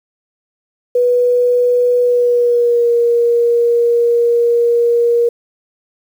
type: tone with pitch glide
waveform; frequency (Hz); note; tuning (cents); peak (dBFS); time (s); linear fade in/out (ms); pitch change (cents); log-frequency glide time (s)
sine; 490.2 to 472.4; B4 to A#4; -13 to +23; -9; 0.95-5.29; 5; -64; 2.02-2.89
effects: 7-bit